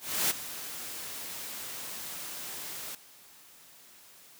white noise with ADSR envelope, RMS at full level -26 dBFS, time 0-2.95 s, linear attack 300 ms, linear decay 21 ms, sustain -14 dB, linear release 3 ms, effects white hiss -55 dBFS RMS until 4.39 s + high-pass 100 Hz 12 dB/octave

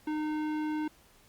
sine tone with tanh clipping, 306.1 Hz, D#4, 28 cents flat, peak -32 dBFS, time 0.07-0.88 s, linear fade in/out 5 ms, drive 16 dB, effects pink hiss -61 dBFS RMS until 1.28 s + Opus 48 kbps

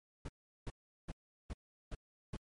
brown noise bursts, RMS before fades -41 dBFS, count 6, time 0.25-2.366 s, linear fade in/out 5 ms, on 36 ms, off 380 ms, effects MP3 48 kbps

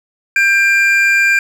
triangle tone pair together, 1590 / 2382 Hz, G6 / D7, +24 / +24 cents, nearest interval perfect fifth, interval 700 cents, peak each -10 dBFS, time 0.36-1.39 s, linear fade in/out 2 ms, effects none

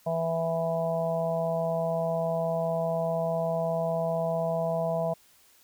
harmonic tone, 164.81 Hz, E3, in tune, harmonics 1 / 3 / 4 / 5 / 6, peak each -32 / -35 / -27 / -39 / -39 dBFS, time 0.06-5.14 s, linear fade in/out 10 ms, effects white hiss -60 dBFS RMS until 5.63 s

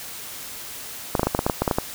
clicks, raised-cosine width 1 ms, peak -5 dBFS, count 12, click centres 1.152 / 1.195 / 1.232 / 1.27 / 1.349 / 1.391 / 1.465 / 1.498 / 1.62 / 1.678 / 1.712 / 1.785 s, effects white hiss -36 dBFS RMS until 1.94 s

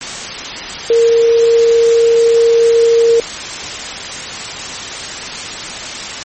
sine tone in noise, 462.6 Hz, A#4, 13 cents flat, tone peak -6 dBFS, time 0.9-3.2 s, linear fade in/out 2 ms, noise white, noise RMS -23 dBFS, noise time 0.01-6.23 s, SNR +14 dB, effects low-pass 12000 Hz 12 dB/octave + MP3 32 kbps

